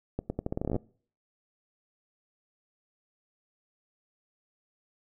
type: accelerating click train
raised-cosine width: 2 ms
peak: -17 dBFS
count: 15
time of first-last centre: 0.19-0.763 s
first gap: 110 ms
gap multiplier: 0.82
effects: noise-tail reverb RT60 0.5 s tail -24 dB re dry